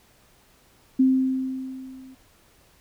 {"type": "tone with level ramp", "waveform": "sine", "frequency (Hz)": 261.6, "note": "C4", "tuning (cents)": 0, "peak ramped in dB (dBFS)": [-13, -43], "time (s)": [0.99, 2.15], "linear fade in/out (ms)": 10, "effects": ["pink hiss -58 dBFS RMS until 2.8 s"]}